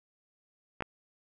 clicks, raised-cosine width 0.5 ms, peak -19 dBFS, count 2, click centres 0.807 / 0.823 s, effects none

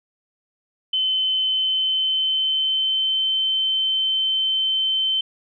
sine tone with pitch glide, 3058 to 3085 Hz, G7 to G7, -44 to -28 cents, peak -18 dBFS, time 0.93-5.21 s, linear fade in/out 5 ms, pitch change +16 cents, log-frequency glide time 1.37-3.26 s, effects none

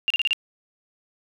sine tone bursts, 2794 Hz, F7, in tune, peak -18 dBFS, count 5, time 0.08-0.331 s, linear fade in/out 0 ms, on 23 ms, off 34 ms, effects none

